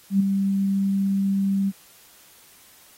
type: tone with ADSR envelope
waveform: sine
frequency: 196 Hz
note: G3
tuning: in tune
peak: -13 dBFS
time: 0.1-1.72 s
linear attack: 100 ms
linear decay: 8 ms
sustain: -6 dB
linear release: 37 ms
effects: white hiss -52 dBFS RMS until 2.97 s + AAC 48 kbps